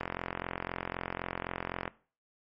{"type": "click train", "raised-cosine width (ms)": 0.5, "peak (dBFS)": -18, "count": 83, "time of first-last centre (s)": [0.01, 1.878], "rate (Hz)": 43.9, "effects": ["noise-tail reverb RT60 0.4 s tail -19 dB re dry", "MP3 32 kbps"]}